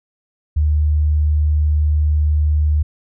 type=tone; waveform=sine; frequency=75.5 Hz; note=D2; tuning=48 cents sharp; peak=-12 dBFS; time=0.56-2.83 s; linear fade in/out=10 ms; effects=none